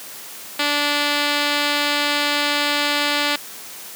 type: tone with low-pass filter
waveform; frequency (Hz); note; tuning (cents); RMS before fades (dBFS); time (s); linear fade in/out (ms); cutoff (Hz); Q
5% pulse; 291.3; D4; -14; -20; 0.59-3.36; 5; 5300; 2.7
effects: white hiss -36 dBFS RMS until 3.95 s + high-pass 150 Hz 12 dB/octave